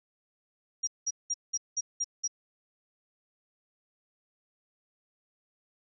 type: tone bursts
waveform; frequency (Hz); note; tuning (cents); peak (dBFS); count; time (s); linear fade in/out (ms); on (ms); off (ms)
sine; 5700; F8; +34; -27; 7; 0.83-2.278; 10; 44; 190
effects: none